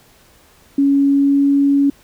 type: tone with pitch glide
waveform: sine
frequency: 278.9 to 280.5 Hz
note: C#4 to C#4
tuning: +11 to +21 cents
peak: -10 dBFS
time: 0.78-1.9 s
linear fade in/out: 5 ms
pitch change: +10 cents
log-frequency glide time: 1.06-1.48 s
effects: pink hiss -50 dBFS RMS until 2.03 s